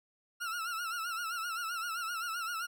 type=tone with vibrato; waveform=40% pulse; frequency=1370 Hz; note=F6; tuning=34 cents flat; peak=-34 dBFS; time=0.4-2.67 s; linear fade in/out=20 ms; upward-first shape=sine; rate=7.7 Hz; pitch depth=92 cents each way; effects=none